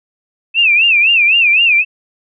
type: tone with vibrato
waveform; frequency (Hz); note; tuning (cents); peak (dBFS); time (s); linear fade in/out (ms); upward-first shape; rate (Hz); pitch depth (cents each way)
sine; 2568; E7; -46; -7; 0.54-1.85; 50; sine; 3.9; 160
effects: none